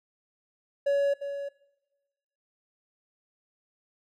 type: tone with echo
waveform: triangle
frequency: 563 Hz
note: C#5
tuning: 27 cents sharp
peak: -20 dBFS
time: 0.86-1.14 s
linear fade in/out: 10 ms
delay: 350 ms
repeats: 1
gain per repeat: -10 dB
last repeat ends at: 1.49 s
effects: noise-tail reverb RT60 1.0 s tail -19 dB re dry